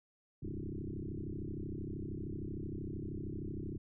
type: tone with frequency modulation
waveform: sine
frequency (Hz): 103.83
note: G#2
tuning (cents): 0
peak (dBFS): -38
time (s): 0.42-3.78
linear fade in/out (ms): 10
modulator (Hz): 33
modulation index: 7.9
effects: none